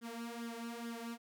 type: tone with flanger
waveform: sawtooth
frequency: 233.1 Hz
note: A#3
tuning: in tune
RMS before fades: -44 dBFS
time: 0.01-1.18 s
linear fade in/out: 50 ms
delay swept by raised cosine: 0.58 to 3.58 ms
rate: 2.3 Hz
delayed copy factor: +0.7
effects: none